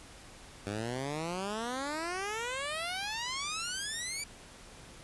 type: exponential sweep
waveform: 10% pulse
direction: up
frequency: 98 to 2349 Hz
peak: -26 dBFS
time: 0.66-4.24 s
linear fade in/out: 5 ms
effects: pink hiss -52 dBFS RMS until 5.03 s + resampled to 24000 Hz